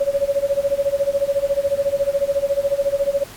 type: tone with tremolo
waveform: sine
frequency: 560 Hz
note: C#5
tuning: 18 cents sharp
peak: -13 dBFS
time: 0-3.24 s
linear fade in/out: 10 ms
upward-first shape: sine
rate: 14 Hz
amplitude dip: 90%
effects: pink hiss -40 dBFS RMS until 3.36 s + AAC 64 kbps